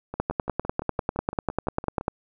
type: two click trains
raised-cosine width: 1 ms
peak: -9 / -19 dBFS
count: 20 / 12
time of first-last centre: 0.2-2.081 / 0.14-2.011 s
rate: 10.1 / 5.88 Hz
effects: none